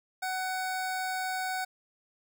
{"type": "tone", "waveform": "25% pulse", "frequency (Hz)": 748, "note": "F#5", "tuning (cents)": 19, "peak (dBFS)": -27, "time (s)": [0.22, 1.65], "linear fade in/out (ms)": 10, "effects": []}